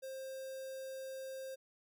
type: tone with notch filter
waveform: square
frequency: 530 Hz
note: C5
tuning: 22 cents sharp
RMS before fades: -45 dBFS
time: 0.02-1.56 s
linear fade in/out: 20 ms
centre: 2200 Hz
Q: 0.78
effects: none